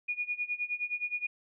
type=tone with tremolo; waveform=sine; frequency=2448 Hz; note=D#7; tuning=29 cents flat; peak=-28 dBFS; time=0.08-1.27 s; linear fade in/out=10 ms; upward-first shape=sine; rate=9.6 Hz; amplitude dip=90%; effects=none